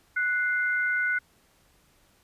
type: tone pair together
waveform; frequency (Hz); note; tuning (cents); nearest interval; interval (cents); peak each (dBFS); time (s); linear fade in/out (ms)
sine; 1477.2 / 2093; F#6 / C7; -3 / 0; tritone; 603; -24 / -30; 0.16-1.19; 10
effects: pink hiss -63 dBFS RMS until 2.23 s + resampled to 32000 Hz